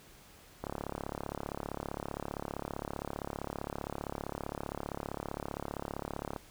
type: click train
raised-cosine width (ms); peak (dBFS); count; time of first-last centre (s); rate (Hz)
1; -22; 203; 0.64-6.362; 35.3
effects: pink hiss -57 dBFS RMS until 6.5 s